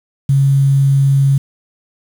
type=tone with quantisation; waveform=sine; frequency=137.6 Hz; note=C#3; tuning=12 cents flat; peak=-8 dBFS; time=0.29-1.38 s; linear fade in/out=5 ms; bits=6; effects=none